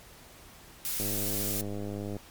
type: noise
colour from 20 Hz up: blue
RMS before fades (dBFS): -32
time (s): 0.85-1.61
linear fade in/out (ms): 0
type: click train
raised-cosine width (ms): 2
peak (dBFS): -24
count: 120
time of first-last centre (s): 1-2.167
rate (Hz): 102
effects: pink hiss -52 dBFS RMS until 2.3 s + MP3 96 kbps